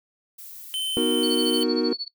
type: noise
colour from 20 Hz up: violet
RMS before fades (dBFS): -41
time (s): 0.38-1.64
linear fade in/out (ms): 10
type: tone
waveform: square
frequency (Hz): 3068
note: G7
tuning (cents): -38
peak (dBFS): -26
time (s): 0.74-1.63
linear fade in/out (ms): 0
type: chord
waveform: triangle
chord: B major seventh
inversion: none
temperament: equal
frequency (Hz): 246.9 / 311.1 / 370 / 466.2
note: B3 / D#4 / F#4 / A#4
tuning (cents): 0 / 0 / 0 / 0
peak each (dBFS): -24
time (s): 0.97-1.93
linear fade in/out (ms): 0
type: tone with tremolo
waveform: sine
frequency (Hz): 4435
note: C#8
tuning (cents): 0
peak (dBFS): -25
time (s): 1.23-2.08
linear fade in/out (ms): 2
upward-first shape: sine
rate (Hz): 13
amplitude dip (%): 95
effects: noise-tail reverb RT60 0.1 s tail -20 dB re dry